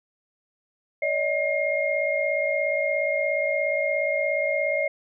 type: tone cluster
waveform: sine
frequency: 572 / 629 / 2132 Hz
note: D5 / D#5 / C7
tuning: -46 / +19 / +32 cents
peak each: -26 dBFS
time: 1.02-4.88 s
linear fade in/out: 5 ms
effects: none